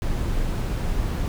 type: noise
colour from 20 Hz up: brown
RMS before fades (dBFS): -24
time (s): 0.02-1.28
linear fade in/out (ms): 0
effects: none